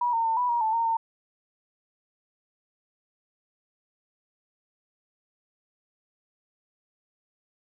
sine tone with pitch steps, 968 / 914 / 901 / 985 / 948 / 879 / 921 / 908 Hz, B5 / A#5 / A5 / B5 / A#5 / A5 / A#5 / A#5, -35 / -34 / +41 / -5 / +29 / -2 / -21 / -46 cents, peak -22 dBFS, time 0.01-0.97 s, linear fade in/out 5 ms, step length 120 ms, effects none

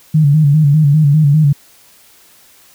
sine tone with vibrato, 148.9 Hz, D3, 24 cents sharp, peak -6 dBFS, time 0.14-1.53 s, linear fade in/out 10 ms, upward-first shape square, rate 5 Hz, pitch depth 75 cents each way, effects white hiss -46 dBFS RMS until 2.74 s

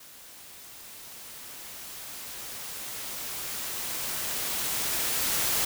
white noise with level ramp, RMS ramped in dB -49 to -26 dBFS, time 0-5.65 s, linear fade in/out 5 ms, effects none

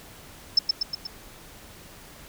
sine tone with echo, 5274 Hz, E8, in tune, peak -13 dBFS, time 0.57-0.59 s, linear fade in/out 5 ms, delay 120 ms, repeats 4, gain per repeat -4 dB, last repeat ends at 1.07 s, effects pink hiss -47 dBFS RMS until 2.28 s

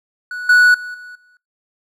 triangle tone with level steps, 1473 Hz, F#6, 8 cents flat, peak -22 / -5 / -24 / -31 / -48 dBFS, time 0.31-1.37 s, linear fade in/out 2 ms, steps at 0.49 / 0.74 / 0.94 / 1.15 s, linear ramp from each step 5 ms, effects noise-tail reverb RT60 0.2 s tail -22 dB re dry

